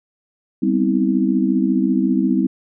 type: chord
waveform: sine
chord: C major seventh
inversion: second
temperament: equal with one note detuned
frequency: 196 / 246.9 / 261.6 / 321.4 Hz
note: G3 / B3 / C4 / E4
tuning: 0 / 0 / 0 / -44 cents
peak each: -19 / -22 / -19 / -20 dBFS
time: 0.62-2.47 s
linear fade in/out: 10 ms
effects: none